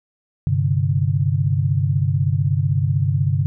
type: chord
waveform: sine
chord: G suspended fourth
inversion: none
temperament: equal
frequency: 98 / 130.81 / 146.83 Hz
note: G2 / C3 / D3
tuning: 0 / 0 / 0 cents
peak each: -20 dBFS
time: 0.47-3.46 s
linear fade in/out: 0 ms
effects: none